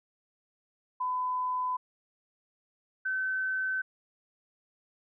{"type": "tone pair in turn", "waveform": "sine", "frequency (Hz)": [1006, 1529.1], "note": ["B5", "G6"], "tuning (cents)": [32, -43], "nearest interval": "perfect fifth", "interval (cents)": 725, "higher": "second", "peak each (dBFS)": -28, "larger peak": "neither", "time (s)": [[1, 1.77], [3.05, 3.82]], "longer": "neither", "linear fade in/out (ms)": 10, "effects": []}